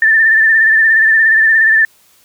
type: tone with vibrato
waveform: sine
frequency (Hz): 1781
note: A6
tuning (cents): +21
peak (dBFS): -6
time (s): 0.02-1.85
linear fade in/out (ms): 2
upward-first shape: sine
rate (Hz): 17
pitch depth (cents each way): 41
effects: white hiss -50 dBFS RMS until 2.24 s